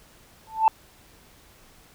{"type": "tone with exponential growth", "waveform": "sine", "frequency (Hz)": 883, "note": "A5", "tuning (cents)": 6, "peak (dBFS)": -9, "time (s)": [0.47, 0.68], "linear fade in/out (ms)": 1, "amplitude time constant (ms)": 44, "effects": ["tanh soft clip ceiling -10 dBFS", "pink hiss -54 dBFS RMS until 1.94 s"]}